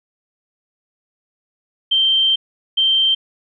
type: tone bursts at uneven times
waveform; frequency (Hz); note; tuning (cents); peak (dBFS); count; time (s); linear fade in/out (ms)
sine; 3136; G7; 0; -12; 2; 1.91-2.36 / 2.77-3.15; 10
effects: none